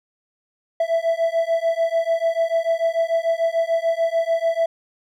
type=beating tone pair; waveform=triangle; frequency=659.3 / 666.1 Hz; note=E5 / E5; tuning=0 / +18 cents; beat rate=6.8 Hz; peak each=-19 dBFS; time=0.8-4.66 s; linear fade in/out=5 ms; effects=none